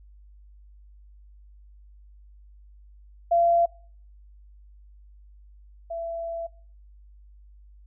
sine tone pair in turn, 684 / 669.2 Hz, F5 / E5, -36 / +26 cents, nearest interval unison, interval 38 cents, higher first, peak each -17 / -29 dBFS, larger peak first, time 3.31-3.66 / 5.9-6.47 s, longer second, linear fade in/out 10 ms, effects noise-tail reverb RT60 0.5 s tail -23 dB re dry + added 50 Hz sine -48 dBFS peak until 7.86 s

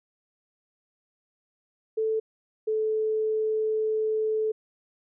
sine tone pair in turn, 440 / 435.2 Hz, A4 / A4, 0 / -19 cents, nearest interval unison, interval 19 cents, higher first, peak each -23 dBFS, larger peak neither, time 1.97-2.2 / 2.67-4.52 s, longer second, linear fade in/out 10 ms, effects none

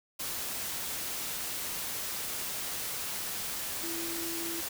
sine tone in noise, 334.6 Hz, E4, 26 cents sharp, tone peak -38 dBFS, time 3.83-4.61 s, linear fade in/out 10 ms, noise white, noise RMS -36 dBFS, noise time 0.19-4.69 s, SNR -5 dB, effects none

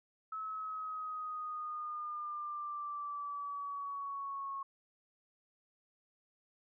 sine exponential sweep, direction down, 1297 to 1094 Hz, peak -38 dBFS, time 0.32-4.63 s, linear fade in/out 5 ms, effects none

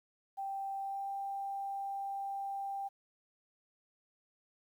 sine tone with pitch glide, 784 to 789.9 Hz, G5 to G5, 0 to +13 cents, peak -36 dBFS, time 0.37-2.89 s, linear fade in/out 20 ms, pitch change +13 cents, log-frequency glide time 0.8-1.1 s, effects 11-bit

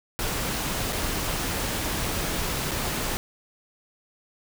pink noise with dropouts, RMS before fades -28 dBFS, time 0.19-3.17 s, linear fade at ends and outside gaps 0 ms, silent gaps 0.924-0.929 / 2.711-2.716 s, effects none

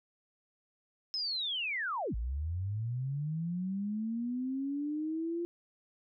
sine linear two-way sweep, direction down then up, 5230 to 51.91 to 346.6 Hz, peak -32 dBFS, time 1.14-5.45 s, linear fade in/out 0 ms, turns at 2.15 s, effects none

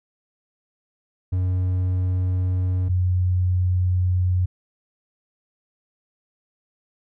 triangle / sine tone pair in turn, 91.7 / 90.91 Hz, F#2 / F#2, -15 / -30 cents, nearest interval unison, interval 15 cents, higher first, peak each -17 dBFS, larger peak neither, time 1.32-2.89 / 2.89-4.46 s, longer neither, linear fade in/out 10 ms, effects none

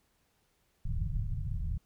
pink low-pass noise, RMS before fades -33 dBFS, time 0.85-1.78 s, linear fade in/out 10 ms, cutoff 150 Hz, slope 48 dB/octave, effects pink hiss -73 dBFS RMS until 1.85 s

